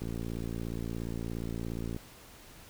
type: click train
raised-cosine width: 3 ms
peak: -24 dBFS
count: 112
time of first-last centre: 0.02-1.964 s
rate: 57.1 Hz
effects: pink hiss -53 dBFS RMS until 2.69 s